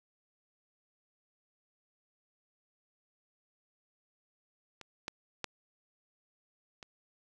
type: clicks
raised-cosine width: 0.2 ms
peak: -29 / -19 / -17 / -29 dBFS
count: 4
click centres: 4.813 / 5.081 / 5.443 / 6.828 s
effects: none